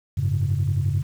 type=chord; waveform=sine; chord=F# suspended second; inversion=none; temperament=equal; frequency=92.5 / 103.83 / 138.59 Hz; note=F#2 / G#2 / C#3; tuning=0 / 0 / 0 cents; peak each=-23 dBFS; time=0.17-1.03 s; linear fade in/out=10 ms; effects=tanh soft clip ceiling -13 dBFS + 8-bit